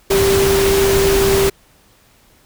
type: tone in noise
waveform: sine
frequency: 392 Hz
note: G4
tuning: in tune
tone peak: -12 dBFS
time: 0.1-1.5 s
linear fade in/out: 10 ms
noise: pink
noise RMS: -18 dBFS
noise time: 0.1-1.5 s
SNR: +3 dB
effects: pink hiss -52 dBFS RMS until 2.45 s